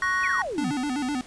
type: chord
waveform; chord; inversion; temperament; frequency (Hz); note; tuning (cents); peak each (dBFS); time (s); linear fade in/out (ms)
triangle; F# major; second; equal with one note detuned; 1108.7 / 1480 / 1877.6; C#6 / F#6 / A#6; 0 / 0 / +12; -25 / -27 / -23; 0.02-0.42; 2
type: exponential sweep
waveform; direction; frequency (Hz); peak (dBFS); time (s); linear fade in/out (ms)
sine; down; 2637 to 130.81; -28; 0.23-0.72; 10
type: tone with vibrato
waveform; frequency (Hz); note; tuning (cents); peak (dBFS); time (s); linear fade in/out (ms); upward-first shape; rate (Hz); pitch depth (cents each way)
square; 272.1; C#4; -32; -26; 0.58-1.21; 0; square; 7.9; 130
effects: pink hiss -47 dBFS RMS until 1.26 s + resampled to 22050 Hz